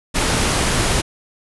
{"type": "low-pass noise", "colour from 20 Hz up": "pink", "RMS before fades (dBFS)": -18, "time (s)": [0.14, 1.02], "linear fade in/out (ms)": 20, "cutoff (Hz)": 11000, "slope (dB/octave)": 96, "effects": []}